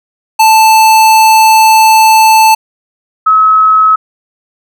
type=tone pair in turn; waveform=square / sine; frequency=880 / 1285.7 Hz; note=A5 / E6; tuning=0 / -44 cents; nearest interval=perfect fifth; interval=656 cents; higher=second; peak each=-3 dBFS; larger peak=neither; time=0.39-2.55 / 3.26-3.96 s; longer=first; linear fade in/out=10 ms; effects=none